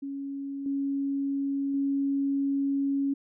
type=tone with level steps; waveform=sine; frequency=277.2 Hz; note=C#4; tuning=in tune; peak=-32 / -26 / -24 dBFS; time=0.02-3.14 s; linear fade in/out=10 ms; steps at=0.66 / 1.74 s; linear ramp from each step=2 ms; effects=none